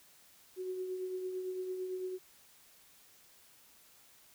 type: tone with tremolo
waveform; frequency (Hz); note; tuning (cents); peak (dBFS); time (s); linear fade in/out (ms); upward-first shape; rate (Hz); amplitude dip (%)
sine; 370.4; F#4; +2; -34; 0.56-2.19; 50; triangle; 8.9; 45
effects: white hiss -62 dBFS RMS until 4.34 s